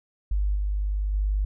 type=tone with level steps; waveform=sine; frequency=50.2 Hz; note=G1; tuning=42 cents sharp; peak=-21 / -23 / -21 dBFS; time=0.31-1.45 s; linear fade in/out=5 ms; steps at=0.55 / 1.13 s; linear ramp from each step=10 ms; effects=none